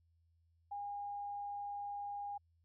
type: tone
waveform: sine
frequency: 813 Hz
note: G#5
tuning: 37 cents flat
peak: -40 dBFS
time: 0.71-2.38 s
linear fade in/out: 10 ms
effects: added 83 Hz sine -70 dBFS peak until 2.64 s